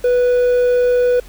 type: tone with quantisation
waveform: triangle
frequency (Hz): 492.7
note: B4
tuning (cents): -4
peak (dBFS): -9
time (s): 0.04-1.2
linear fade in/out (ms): 5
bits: 6
effects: added 44 Hz sine -38 dBFS peak until 1.28 s + pink hiss -44 dBFS RMS until 1.28 s